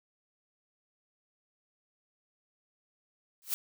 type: noise with exponential growth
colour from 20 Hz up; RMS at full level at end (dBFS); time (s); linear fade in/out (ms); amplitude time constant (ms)
blue; -27; 3.42-3.54; 0; 26
effects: none